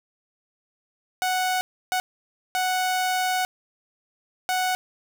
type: tone bursts at uneven times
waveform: sawtooth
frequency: 740 Hz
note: F#5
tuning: in tune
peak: -18 dBFS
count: 4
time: 1.22-1.61 / 1.92-2 / 2.55-3.45 / 4.49-4.75 s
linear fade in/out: 0 ms
effects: none